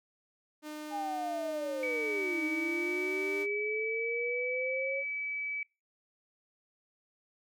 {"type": "tone", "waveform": "sawtooth", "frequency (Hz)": 303.4, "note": "D#4", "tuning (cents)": -44, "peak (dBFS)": -36, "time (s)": [0.62, 3.47], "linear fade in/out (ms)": 50}
{"type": "linear two-way sweep", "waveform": "sine", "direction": "down then up", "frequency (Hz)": [830.6, 311.1, 552], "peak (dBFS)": -33, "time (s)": [0.9, 5.04], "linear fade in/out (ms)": 50, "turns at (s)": 2.44}
{"type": "tone with pitch glide", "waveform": "sine", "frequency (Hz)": [2276, 2293], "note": ["C#7", "D7"], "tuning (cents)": [45, -42], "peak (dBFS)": -33, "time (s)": [1.83, 5.63], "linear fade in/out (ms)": 2, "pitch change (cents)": 13, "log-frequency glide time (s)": [2.52, 3.37]}
{"effects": ["noise-tail reverb RT60 0.3 s tail -26 dB re dry"]}